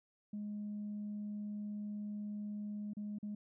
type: tone with dropouts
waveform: sine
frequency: 208.1 Hz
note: G#3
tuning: 4 cents sharp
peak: -38 dBFS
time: 0.33-3.35 s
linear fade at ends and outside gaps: 5 ms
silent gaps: 2.935-2.968 / 3.186-3.228 s
effects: tanh soft clip ceiling -36 dBFS